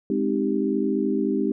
sine chord, Ab major seventh, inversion none, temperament equal, 207.7 / 261.6 / 311.1 / 392 Hz, Ab3 / C4 / Eb4 / G4, 0 / 0 / 0 / 0 cents, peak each -26 dBFS, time 0.1-1.52 s, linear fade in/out 2 ms, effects none

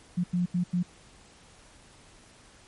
sine tone bursts at uneven times, 177.2 Hz, F3, 25 cents sharp, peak -23 dBFS, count 4, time 0.17-0.24 / 0.33-0.46 / 0.54-0.64 / 0.73-0.83 s, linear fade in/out 10 ms, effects pink hiss -55 dBFS RMS until 2.67 s + MP3 48 kbps

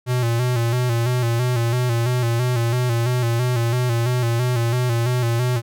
square tone with vibrato, 120.7 Hz, B2, 39 cents flat, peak -18 dBFS, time 0.06-5.62 s, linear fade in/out 50 ms, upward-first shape square, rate 3 Hz, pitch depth 61 cents each way, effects none

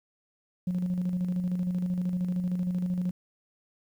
sine tone with tremolo, 180 Hz, F#3, 47 cents flat, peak -23 dBFS, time 0.67-3.11 s, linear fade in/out 5 ms, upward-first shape square, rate 13 Hz, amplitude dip 45%, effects tanh soft clip ceiling -23 dBFS + 10-bit

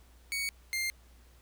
sawtooth tone pair in turn, 2235 / 2107 Hz, C#7 / C7, +14 / +12 cents, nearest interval minor second, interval 102 cents, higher first, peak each -28 / -27 dBFS, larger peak second, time 0.32-0.49 / 0.73-0.9 s, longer neither, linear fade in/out 0 ms, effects added 60 Hz sine -56 dBFS peak until 1.41 s + pink hiss -64 dBFS RMS until 1.41 s

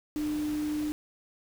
sine tone in noise, 301 Hz, D4, 43 cents sharp, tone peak -28 dBFS, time 0.16-0.92 s, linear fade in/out 0 ms, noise pink, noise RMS -44 dBFS, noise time 0.16-0.92 s, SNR +13 dB, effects none

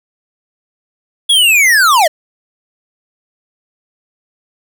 square linear sweep, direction down, 3403 to 580 Hz, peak -7 dBFS, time 1.29-2.08 s, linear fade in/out 10 ms, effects none

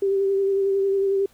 sine tone with vibrato, 392 Hz, G4, in tune, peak -18 dBFS, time 0.02-1.26 s, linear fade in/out 5 ms, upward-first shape sine, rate 11 Hz, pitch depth 22 cents each way, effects pink hiss -57 dBFS RMS until 1.33 s

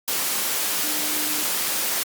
sine tone in noise, 302.3 Hz, D#4, 50 cents flat, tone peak -34 dBFS, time 0.84-1.43 s, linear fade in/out 0 ms, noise white, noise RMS -24 dBFS, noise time 0.08-2.03 s, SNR -13 dB, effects high-pass 200 Hz 12 dB/octave + Opus 48 kbps

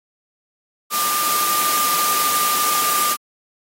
sine tone in noise, 1200 Hz, D6, 37 cents sharp, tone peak -20 dBFS, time 0.9-3.17 s, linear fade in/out 50 ms, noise white, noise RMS -21 dBFS, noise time 0.9-3.17 s, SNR -2 dB, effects high-pass 200 Hz 12 dB/octave + AAC 48 kbps

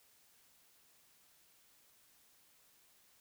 silence, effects white hiss -68 dBFS RMS until 3.2 s

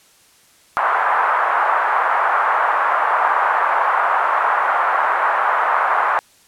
pink band-pass noise, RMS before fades -17 dBFS, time 0.77-6.19 s, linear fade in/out 0 ms, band 830 to 1400 Hz, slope 24 dB/octave, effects white hiss -52 dBFS RMS until 6.47 s + low-pass 11000 Hz 12 dB/octave

